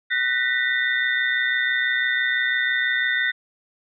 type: tone cluster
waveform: sine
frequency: 1496 / 1824 / 1950 / 3609 Hz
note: F#6 / A#6 / B6 / A7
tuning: +19 / -38 / -23 / +43 cents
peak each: -26 / -25 / -22 / -30 dBFS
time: 0.1-3.32 s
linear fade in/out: 20 ms
effects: none

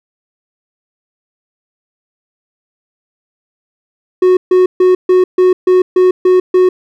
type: tone bursts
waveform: triangle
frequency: 367.4 Hz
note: F#4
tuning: 12 cents flat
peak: -3 dBFS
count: 9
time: 4.22-6.69 s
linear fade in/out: 5 ms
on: 150 ms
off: 140 ms
effects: none

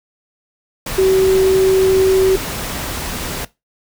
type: tone in noise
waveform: sine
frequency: 380 Hz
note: F#4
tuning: 46 cents sharp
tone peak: -9 dBFS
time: 0.98-2.36 s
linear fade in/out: 5 ms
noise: pink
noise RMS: -24 dBFS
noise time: 0.86-3.45 s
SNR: +12 dB
effects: noise-tail reverb RT60 0.2 s tail -18 dB re dry

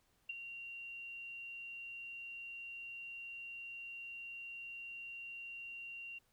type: tone with ADSR envelope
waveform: sine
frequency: 2760 Hz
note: F7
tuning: 21 cents flat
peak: -36 dBFS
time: 0.29-6.19 s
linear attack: 8 ms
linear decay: 18 ms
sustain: -9 dB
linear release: 12 ms
effects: pink hiss -75 dBFS RMS until 6.32 s

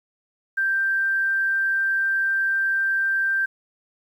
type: tone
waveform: sine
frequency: 1574 Hz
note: G6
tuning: 7 cents sharp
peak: -19 dBFS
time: 0.57-3.46 s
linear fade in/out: 10 ms
effects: 9-bit

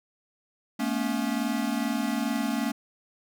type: tone cluster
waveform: square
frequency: 218.2 / 240.5 / 280 Hz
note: A3 / B3 / C#4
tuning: -14 / -46 / +18 cents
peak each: -31 dBFS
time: 0.79-2.72 s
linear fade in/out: 10 ms
effects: none

